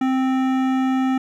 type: tone with hard clipping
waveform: sine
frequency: 261.6 Hz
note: C4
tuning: in tune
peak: -19 dBFS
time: 0.01-1.18 s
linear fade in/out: 5 ms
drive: 15 dB
effects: none